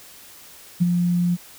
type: tone with ADSR envelope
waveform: sine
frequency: 175.5 Hz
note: F3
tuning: 9 cents sharp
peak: -12 dBFS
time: 0.8-1.37 s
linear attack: 21 ms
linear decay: 22 ms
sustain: -5 dB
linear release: 33 ms
effects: white hiss -45 dBFS RMS until 1.58 s